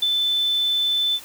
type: tone with ADSR envelope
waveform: sine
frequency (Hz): 3520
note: A7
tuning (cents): 0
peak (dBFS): -16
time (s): 0.02-1.2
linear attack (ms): 6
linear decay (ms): 36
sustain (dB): -2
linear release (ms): 55
effects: white hiss -42 dBFS RMS until 1.24 s